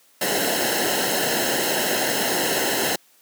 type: noise with comb filter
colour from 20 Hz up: pink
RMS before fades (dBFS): -22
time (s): 0.21-2.96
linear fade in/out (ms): 5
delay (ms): 0.85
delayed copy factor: -0.8
effects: white hiss -57 dBFS RMS until 3.21 s + high-pass 200 Hz 12 dB/octave